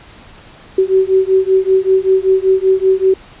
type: beating tone pair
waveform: sine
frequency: 377.4 / 382.6 Hz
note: F#4 / G4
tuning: +34 / -42 cents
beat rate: 5.2 Hz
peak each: -12 dBFS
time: 0.78-3.14 s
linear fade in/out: 5 ms
effects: pink hiss -40 dBFS RMS until 3.4 s + resampled to 8000 Hz